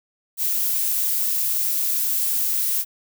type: noise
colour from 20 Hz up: violet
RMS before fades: -22 dBFS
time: 0.37-2.85 s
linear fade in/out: 50 ms
effects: none